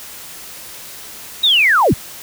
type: linear sweep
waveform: sine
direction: down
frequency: 3868 to 38.89 Hz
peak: -9 dBFS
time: 1.43-1.94 s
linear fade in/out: 10 ms
effects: white hiss -34 dBFS RMS until 2.22 s